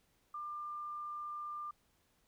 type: tone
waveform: sine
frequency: 1195 Hz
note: D6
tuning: 30 cents sharp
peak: -40 dBFS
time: 0.34-1.71 s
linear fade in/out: 5 ms
effects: pink hiss -74 dBFS RMS until 2.27 s